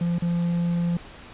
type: tone with dropouts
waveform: triangle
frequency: 172.1 Hz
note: F3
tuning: 25 cents flat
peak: -19 dBFS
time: 0.01-0.97 s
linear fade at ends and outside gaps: 2 ms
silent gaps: 0.184-0.222 s
effects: pink hiss -44 dBFS RMS until 1.33 s + resampled to 8000 Hz